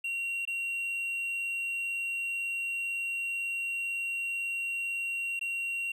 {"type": "tone with dropouts", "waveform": "triangle", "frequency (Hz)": 2749, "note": "F7", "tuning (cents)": -28, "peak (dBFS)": -29, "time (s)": [0.04, 5.92], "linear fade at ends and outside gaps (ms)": 5, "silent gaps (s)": [[0.453, 0.474], [5.394, 5.411]], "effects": []}